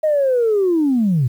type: linear sweep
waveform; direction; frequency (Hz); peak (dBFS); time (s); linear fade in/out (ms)
sine; down; 631 to 113.9; -12; 0.03-1.28; 10
effects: tanh soft clip ceiling -9 dBFS + 8-bit